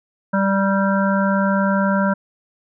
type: harmonic tone with a mistuned harmonic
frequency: 196 Hz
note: G3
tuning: in tune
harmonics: 1 / 3 / 5 / 7 / 8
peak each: -17 / -22 / -24 / -25 / -26 dBFS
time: 0.33-2.14 s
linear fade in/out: 10 ms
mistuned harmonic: 5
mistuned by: -22 cents
effects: none